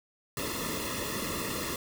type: noise with comb filter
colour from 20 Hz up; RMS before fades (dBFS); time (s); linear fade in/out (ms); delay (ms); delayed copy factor
pink; -34; 0.37-1.76; 2; 1.3; -0.9
effects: none